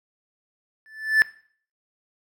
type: tone with exponential growth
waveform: triangle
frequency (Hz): 1753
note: A6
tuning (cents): -7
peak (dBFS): -9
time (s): 0.86-1.22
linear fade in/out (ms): 0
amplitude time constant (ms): 78
effects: noise-tail reverb RT60 0.5 s tail -19 dB re dry